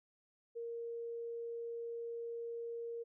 sine tone, 466.2 Hz, A#4, in tune, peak -40 dBFS, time 0.55-3.04 s, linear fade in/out 20 ms, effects none

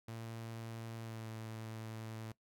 sawtooth tone with pitch glide, 113.9 to 111.23 Hz, A#2 to A2, -40 to +19 cents, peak -40 dBFS, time 0.08-2.32 s, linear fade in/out 5 ms, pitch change -41 cents, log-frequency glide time 0.99-1.26 s, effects noise-tail reverb RT60 0.1 s tail -19 dB re dry

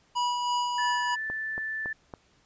square tone with tremolo, 975 Hz, B5, 23 cents flat, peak -25 dBFS, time 0.15-1.16 s, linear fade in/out 20 ms, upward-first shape sine, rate 3.1 Hz, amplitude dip 35%
sine tone with pitch glide, 1743 to 1759.2 Hz, A6 to A6, -17 to -1 cents, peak -30 dBFS, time 0.78-1.93 s, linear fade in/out 5 ms, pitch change +16 cents, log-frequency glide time 1.13-1.19 s
click train, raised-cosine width 1 ms, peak -24 dBFS, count 4, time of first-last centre 1.3-2.138 s, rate 3.58 Hz
effects pink hiss -64 dBFS RMS until 2.45 s + resampled to 16000 Hz

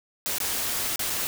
white noise with dropouts, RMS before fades -28 dBFS, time 0.26-1.27 s, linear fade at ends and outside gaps 0 ms, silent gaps 0.383-0.402 / 0.959-0.993 / 1.098-1.102 s, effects none

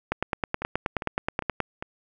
two click trains, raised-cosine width 0.5 ms, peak -17 / -9 dBFS, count 4 / 15, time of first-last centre 0.62-1.825 / 0.12-1.603 s, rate 2.49 / 9.44 Hz, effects none

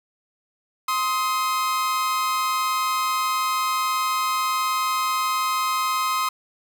40% pulse tone pair together, 1046.5 / 1265 Hz, C6 / D#6, 0 / +28 cents, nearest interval minor third, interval 328 cents, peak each -23 dBFS, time 0.88-6.29 s, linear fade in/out 5 ms, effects none

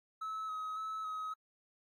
triangle tone with vibrato, 1284 Hz, E6, 46 cents flat, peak -35 dBFS, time 0.21-1.34 s, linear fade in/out 10 ms, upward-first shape square, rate 1.8 Hz, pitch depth 19 cents each way, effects tanh soft clip ceiling -31 dBFS + AAC 48 kbps

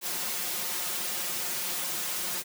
white noise with comb filter, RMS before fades -32 dBFS, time 0.01-2.44 s, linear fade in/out 50 ms, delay 5.6 ms, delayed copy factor +0.95, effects high-pass 150 Hz 12 dB/octave

